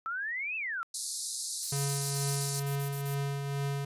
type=exponential two-way sweep; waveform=sine; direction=up then down; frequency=1300 to 2678 to 1300 Hz; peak=-32 dBFS; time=0.06-0.83 s; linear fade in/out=0 ms; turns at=0.56 s
type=band-pass noise; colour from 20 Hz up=white; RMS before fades=-37 dBFS; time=0.94-2.6 s; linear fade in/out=5 ms; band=3900 to 11000 Hz; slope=96 dB/octave
type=noise bursts; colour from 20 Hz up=violet; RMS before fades=-40 dBFS; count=12; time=1.62-3.15 s; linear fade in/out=10 ms; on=100 ms; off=30 ms
type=tone with tremolo; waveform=square; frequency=140.2 Hz; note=C#3; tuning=20 cents sharp; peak=-30 dBFS; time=1.72-3.85 s; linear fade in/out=5 ms; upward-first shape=triangle; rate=2.2 Hz; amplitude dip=40%
effects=resampled to 32000 Hz